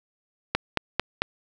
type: click train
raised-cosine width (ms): 0.3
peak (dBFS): -5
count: 4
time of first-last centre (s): 0.55-1.22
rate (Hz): 4.48
effects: none

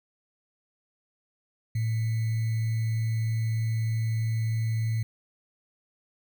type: tone with sample-and-hold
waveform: sine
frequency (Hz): 112.1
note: A2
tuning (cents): +33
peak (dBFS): -24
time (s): 1.75-5.03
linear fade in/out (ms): 5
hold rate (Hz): 2100
effects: none

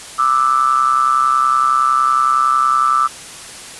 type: ring-modulated tone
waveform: triangle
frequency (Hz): 65.41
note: C2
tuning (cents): 0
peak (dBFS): -6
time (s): 0.18-3.08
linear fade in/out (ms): 20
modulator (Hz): 1250
effects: white hiss -33 dBFS RMS until 3.79 s + resampled to 24000 Hz

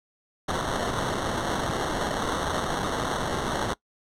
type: noise with sample-and-hold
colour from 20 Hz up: white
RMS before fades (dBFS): -28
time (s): 0.48-3.74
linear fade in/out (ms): 10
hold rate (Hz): 2450
effects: noise-tail reverb RT60 0.1 s tail -21 dB re dry + low-pass 9000 Hz 12 dB/octave

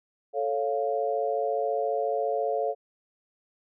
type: chord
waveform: sine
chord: A augmented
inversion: none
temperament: equal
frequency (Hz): 440 / 554.4 / 698.5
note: A4 / C#5 / E#5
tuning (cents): 0 / 0 / 0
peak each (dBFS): -29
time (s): 0.33-2.75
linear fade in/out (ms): 50
effects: none

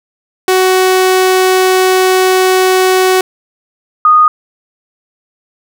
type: tone pair in turn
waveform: sawtooth / sine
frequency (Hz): 373.1 / 1235.5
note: F#4 / D#6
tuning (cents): +14 / -13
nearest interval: octave + major sixth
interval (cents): 2073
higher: second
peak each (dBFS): -3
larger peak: neither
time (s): 0.48-3.21 / 4.05-4.28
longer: first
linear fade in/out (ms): 2
effects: none

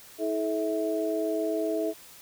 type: tone cluster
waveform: sine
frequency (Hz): 322 / 429.3 / 651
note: E4 / A4 / E5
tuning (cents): -41 / -43 / -22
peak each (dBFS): -30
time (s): 0.18-1.94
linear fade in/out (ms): 50
effects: white hiss -50 dBFS RMS until 2.21 s

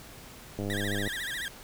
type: click train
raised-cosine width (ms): 2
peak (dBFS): -21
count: 50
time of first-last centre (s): 0.59-1.075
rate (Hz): 101
type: tone with vibrato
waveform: 30% pulse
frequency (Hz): 1768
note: A6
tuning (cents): +8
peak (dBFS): -30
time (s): 0.7-1.48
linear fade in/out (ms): 0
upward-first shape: sine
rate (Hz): 14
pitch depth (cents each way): 190
effects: pink hiss -48 dBFS RMS until 1.63 s

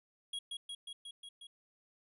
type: tone with echo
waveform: square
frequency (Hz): 3300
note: G#7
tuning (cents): -12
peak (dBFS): -38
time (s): 0.33-0.39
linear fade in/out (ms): 5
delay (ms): 180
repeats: 6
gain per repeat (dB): -2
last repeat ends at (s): 1.47
effects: resampled to 32000 Hz

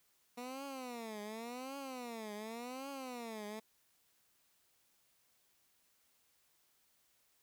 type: tone with vibrato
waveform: 15% pulse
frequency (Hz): 240.2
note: B3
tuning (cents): -48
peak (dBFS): -37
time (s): 0.37-3.6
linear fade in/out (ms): 10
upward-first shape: triangle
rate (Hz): 0.89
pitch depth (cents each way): 270
effects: white hiss -74 dBFS RMS until 7.42 s

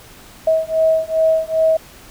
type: beating tone pair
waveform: sine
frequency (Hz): 640 / 642.5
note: D#5 / E5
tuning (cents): +49 / -45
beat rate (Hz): 2.5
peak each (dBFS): -16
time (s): 0.47-1.77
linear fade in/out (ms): 5
effects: pink hiss -42 dBFS RMS until 2.1 s

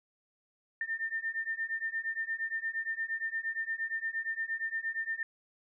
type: beating tone pair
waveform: sine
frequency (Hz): 1800 / 1808.6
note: A6 / A6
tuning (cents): +39 / +47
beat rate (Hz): 8.6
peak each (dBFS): -36 / -35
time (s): 0.81-5.23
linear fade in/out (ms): 2
effects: none

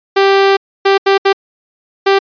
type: tone bursts at uneven times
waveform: sawtooth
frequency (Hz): 392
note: G4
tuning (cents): 0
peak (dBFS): -3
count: 5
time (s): 0.16-0.57 / 0.85-0.98 / 1.06-1.18 / 1.25-1.33 / 2.06-2.19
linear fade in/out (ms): 10
effects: resampled to 11025 Hz

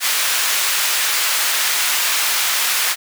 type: high-pass noise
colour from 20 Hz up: pink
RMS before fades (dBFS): -18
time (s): 0-2.96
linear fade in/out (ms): 50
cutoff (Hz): 1500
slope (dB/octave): 12
effects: none

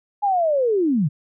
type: linear sweep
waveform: sine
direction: down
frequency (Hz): 839 to 130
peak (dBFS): -16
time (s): 0.22-1.09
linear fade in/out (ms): 20
effects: none

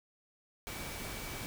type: tone in noise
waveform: sine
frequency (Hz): 2288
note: D7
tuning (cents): -46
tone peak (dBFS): -50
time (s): 0.67-1.46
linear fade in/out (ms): 0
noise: pink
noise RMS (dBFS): -42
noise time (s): 0.67-1.46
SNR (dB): -11
effects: none

